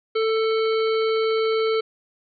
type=harmonic tone; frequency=443.1 Hz; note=A4; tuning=12 cents sharp; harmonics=1 / 3 / 5 / 7 / 9 / 10; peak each=-19 / -29 / -33 / -36 / -38 / -39 dBFS; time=0.15-1.81 s; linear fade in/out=10 ms; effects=none